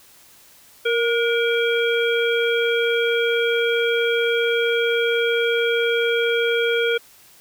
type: harmonic tone with a mistuned harmonic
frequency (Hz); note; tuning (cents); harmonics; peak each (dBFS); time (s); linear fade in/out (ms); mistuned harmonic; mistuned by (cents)
466.2; A#4; 0; 1 / 3 / 5 / 7; -19 / -24 / -26 / -27; 0.85-6.98; 10; 3; +45
effects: white hiss -50 dBFS RMS until 7.4 s